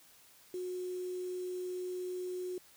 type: tone with quantisation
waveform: sine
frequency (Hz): 364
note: F#4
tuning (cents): -28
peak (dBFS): -36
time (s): 0.54-2.58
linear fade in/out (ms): 2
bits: 9
effects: white hiss -61 dBFS RMS until 2.76 s